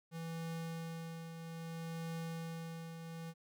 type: tone with tremolo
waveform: square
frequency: 164.81 Hz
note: E3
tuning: in tune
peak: -40 dBFS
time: 0.11-3.34 s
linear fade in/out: 50 ms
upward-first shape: triangle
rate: 0.61 Hz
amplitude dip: 55%
effects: none